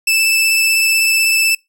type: tone with vibrato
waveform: sawtooth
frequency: 2637 Hz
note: E7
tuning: in tune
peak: -8 dBFS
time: 0.07-1.55 s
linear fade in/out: 5 ms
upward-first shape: sine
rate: 16 Hz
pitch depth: 12 cents each way
effects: noise-tail reverb RT60 0.2 s tail -25 dB re dry